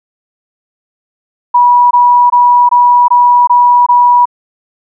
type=tone bursts; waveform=sine; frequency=973 Hz; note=B5; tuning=26 cents flat; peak=-3 dBFS; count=7; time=1.54-4.256 s; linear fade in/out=10 ms; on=370 ms; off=21 ms; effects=none